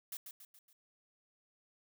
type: noise with echo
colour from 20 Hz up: blue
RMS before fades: -43 dBFS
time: 0.12-0.17 s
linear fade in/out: 2 ms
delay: 140 ms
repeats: 4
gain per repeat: -6 dB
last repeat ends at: 0.73 s
effects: none